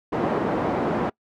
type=band-pass noise; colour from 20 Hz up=pink; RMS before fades=-24 dBFS; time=0.12-1.1 s; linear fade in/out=10 ms; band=220 to 880 Hz; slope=12 dB/octave; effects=noise-tail reverb RT60 0.1 s tail -24 dB re dry